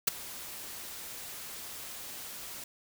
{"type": "noise with ADSR envelope", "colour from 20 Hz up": "white", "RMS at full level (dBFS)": -23, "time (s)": [0.07, 2.64], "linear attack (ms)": 9, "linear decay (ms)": 13, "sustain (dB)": -20, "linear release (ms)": 4, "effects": []}